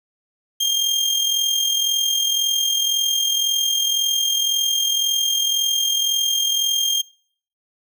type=tone with amplitude modulation; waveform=30% pulse; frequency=3206 Hz; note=G7; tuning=38 cents sharp; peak=-12 dBFS; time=0.6-7.02 s; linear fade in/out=10 ms; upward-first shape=sine; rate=41.9 Hz; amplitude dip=45%; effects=noise-tail reverb RT60 0.6 s tail -26 dB re dry